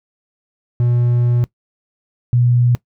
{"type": "tone pair in turn", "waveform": ["triangle", "sine"], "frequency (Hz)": [120.9, 121.88], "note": ["B2", "B2"], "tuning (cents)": [-36, -22], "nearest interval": "unison", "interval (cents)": 14, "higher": "second", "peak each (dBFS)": -10, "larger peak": "neither", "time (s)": [[0.8, 1.44], [2.33, 2.75]], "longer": "first", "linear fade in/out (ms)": 0, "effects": ["noise-tail reverb RT60 0.1 s tail -20 dB re dry"]}